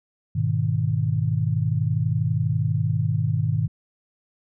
sine chord, G# minor, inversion none, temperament equal with one note detuned, 103.11 / 123.47 / 155.56 Hz, G#2 / B2 / D#3, -12 / 0 / 0 cents, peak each -24 dBFS, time 0.35-3.68 s, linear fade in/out 10 ms, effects none

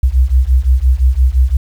sine beating tone pair, 61.4 / 67.2 Hz, B1 / C2, -9 / +47 cents, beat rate 5.8 Hz, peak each -10 dBFS, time 0.03-1.57 s, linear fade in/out 5 ms, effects tanh soft clip ceiling 0 dBFS + 7-bit

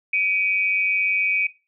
sine tone pair together, 2296 / 2489 Hz, D7 / D#7, -40 / 0 cents, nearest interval minor second, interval 140 cents, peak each -21 dBFS, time 0.13-1.47 s, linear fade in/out 5 ms, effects noise-tail reverb RT60 0.3 s tail -18 dB re dry

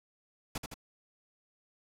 pink noise with echo, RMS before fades -36 dBFS, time 0.55-0.58 s, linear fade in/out 5 ms, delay 81 ms, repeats 2, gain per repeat -4 dB, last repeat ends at 0.742 s, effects low-pass 12000 Hz 12 dB/octave

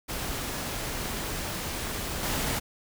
pink noise with level steps, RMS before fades -33 / -29 dBFS, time 0.08-2.6 s, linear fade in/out 20 ms, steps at 2.23 s, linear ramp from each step 2 ms, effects none

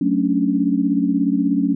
sine chord, D major seventh, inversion first, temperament equal, 185 / 220 / 277.2 / 293.7 Hz, F#3 / A3 / C#4 / D4, 0 / 0 / 0 / 0 cents, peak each -22 / -22 / -18 / -23 dBFS, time 0.01-1.75 s, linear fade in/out 5 ms, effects none

